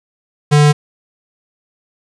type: tone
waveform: square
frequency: 147.8 Hz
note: D3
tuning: 11 cents sharp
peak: -7 dBFS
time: 0.51-0.73 s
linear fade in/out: 20 ms
effects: resampled to 22050 Hz + 7-bit